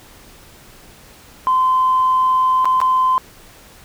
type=tone with dropouts; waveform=sine; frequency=1031 Hz; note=C6; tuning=26 cents flat; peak=-11 dBFS; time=1.47-3.18 s; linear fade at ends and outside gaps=0 ms; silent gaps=2.646-2.655 / 2.803-2.815 s; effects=tanh soft clip ceiling -7 dBFS + pink hiss -44 dBFS RMS until 3.84 s